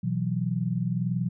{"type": "chord", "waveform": "sine", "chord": "B suspended fourth", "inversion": "none", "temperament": "equal", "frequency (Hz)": [123.47, 164.81, 185], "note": ["B2", "E3", "F#3"], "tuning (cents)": [0, 0, 0], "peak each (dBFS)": -29, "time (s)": [0.03, 1.29], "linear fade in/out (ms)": 10, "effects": []}